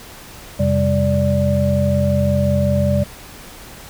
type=tone cluster; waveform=sine; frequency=87.6 / 133.2 / 198.6 / 584 Hz; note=F2 / C3 / G3 / D5; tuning=+6 / +31 / +23 / -10 cents; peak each=-19 dBFS; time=0.59-3.04 s; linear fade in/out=10 ms; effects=pink hiss -38 dBFS RMS until 3.89 s